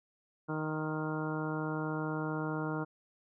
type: harmonic tone with a mistuned harmonic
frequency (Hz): 155.56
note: D#3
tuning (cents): 0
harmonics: 1 / 2 / 3 / 4 / 5 / 6 / 7 / 8 / 9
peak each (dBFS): -37 / -37 / -41 / -45 / -46 / -45 / -46 / -48 / -43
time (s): 0.48-2.85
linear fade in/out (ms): 20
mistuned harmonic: 7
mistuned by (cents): -20
effects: none